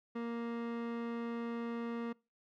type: tone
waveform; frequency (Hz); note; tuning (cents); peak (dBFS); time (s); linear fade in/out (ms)
30% pulse; 233.7; A#3; +5; -34; 0.15-2.13; 10
effects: noise-tail reverb RT60 0.3 s tail -25 dB re dry + low-pass 2000 Hz 12 dB/octave